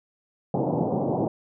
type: band-pass noise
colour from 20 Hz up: pink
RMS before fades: -25 dBFS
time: 0.54-1.28 s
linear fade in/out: 2 ms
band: 120 to 840 Hz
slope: 48 dB/octave
effects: none